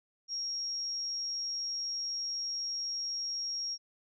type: tone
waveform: sine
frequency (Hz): 5588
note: F8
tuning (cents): 0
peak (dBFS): -33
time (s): 0.28-3.78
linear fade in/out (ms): 50
effects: none